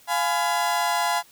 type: chord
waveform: 35% pulse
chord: F diminished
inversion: none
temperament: just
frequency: 698.5 / 838.1 / 1005.8 Hz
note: F5 / Ab5 / Cb6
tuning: 0 / +16 / +31 cents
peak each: -24 dBFS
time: 0.07-1.23 s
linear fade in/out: 50 ms
effects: white hiss -54 dBFS RMS until 1.31 s